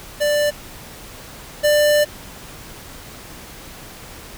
square tone pair in turn, 590 / 593.4 Hz, D5 / D5, +8 / +18 cents, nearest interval unison, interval 10 cents, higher second, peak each -16 / -13 dBFS, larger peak second, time 0.2-0.51 / 1.63-2.05 s, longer second, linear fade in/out 20 ms, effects pink hiss -38 dBFS RMS until 4.37 s

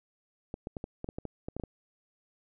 clicks, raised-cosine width 2 ms, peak -23 dBFS, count 12, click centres 0.541 / 0.671 / 0.768 / 0.841 / 1.044 / 1.089 / 1.185 / 1.253 / 1.485 / 1.566 / 1.598 / 1.637 s, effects none

